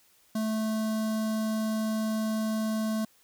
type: tone with notch filter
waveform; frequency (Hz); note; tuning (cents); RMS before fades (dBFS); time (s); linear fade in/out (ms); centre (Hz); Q
square; 218.5; A3; -12; -29; 0.35-3.05; 5; 2300; 1.1
effects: white hiss -63 dBFS RMS until 3.23 s